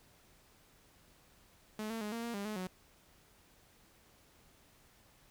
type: tone with pitch steps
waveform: sawtooth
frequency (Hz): 214.6 / 226.2 / 209.6 / 231.5 / 234.7 / 200.8 / 213.5 / 184.4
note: A3 / A3 / G#3 / A#3 / A#3 / G3 / G#3 / F#3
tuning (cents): -43 / +48 / +16 / -12 / +12 / +42 / +48 / -6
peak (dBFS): -34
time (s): 1.79-2.67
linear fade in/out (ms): 2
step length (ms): 110
effects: pink hiss -65 dBFS RMS until 5.3 s